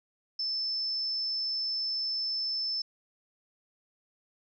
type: tone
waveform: sine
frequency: 5274 Hz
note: E8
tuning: in tune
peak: -29 dBFS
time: 0.39-2.82 s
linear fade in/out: 5 ms
effects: none